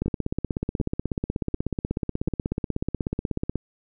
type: two click trains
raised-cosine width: 3 ms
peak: -12 / -14 dBFS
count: 59 / 4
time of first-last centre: 0.02-3.557 / 0.06-2.282 s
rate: 16.4 / 1.35 Hz
effects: none